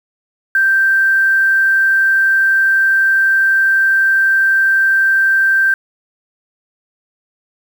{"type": "tone with quantisation", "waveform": "sine", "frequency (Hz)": 1568, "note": "G6", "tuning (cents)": 0, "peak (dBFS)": -9, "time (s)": [0.55, 5.74], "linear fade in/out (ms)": 2, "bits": 6, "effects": []}